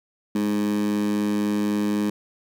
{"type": "tone with high-pass filter", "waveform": "15% pulse", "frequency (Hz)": 103.83, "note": "G#2", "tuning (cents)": 0, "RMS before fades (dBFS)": -23, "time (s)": [0.35, 2.1], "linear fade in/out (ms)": 5, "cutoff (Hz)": 240, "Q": 8.6, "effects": []}